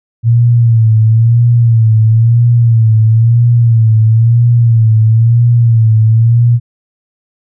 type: tone with vibrato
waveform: sine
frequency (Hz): 114.6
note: A#2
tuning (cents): -29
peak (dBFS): -4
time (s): 0.23-6.6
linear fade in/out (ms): 50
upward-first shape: sine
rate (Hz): 1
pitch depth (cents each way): 71
effects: none